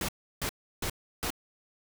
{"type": "noise bursts", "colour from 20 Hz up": "pink", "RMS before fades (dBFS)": -32, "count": 4, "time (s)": [0.01, 1.304], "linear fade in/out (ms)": 2, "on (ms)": 76, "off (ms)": 330, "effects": []}